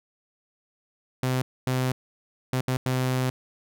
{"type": "tone bursts at uneven times", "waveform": "sawtooth", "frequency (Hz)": 128.5, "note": "C3", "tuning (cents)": -31, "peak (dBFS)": -19, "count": 5, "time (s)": [[1.23, 1.42], [1.67, 1.92], [2.53, 2.61], [2.68, 2.77], [2.86, 3.3]], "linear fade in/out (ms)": 2, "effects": []}